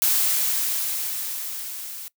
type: noise with level ramp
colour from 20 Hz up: blue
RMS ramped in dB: -19 to -36 dBFS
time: 0.02-2.08 s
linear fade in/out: 0 ms
effects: noise-tail reverb RT60 0.1 s tail -21 dB re dry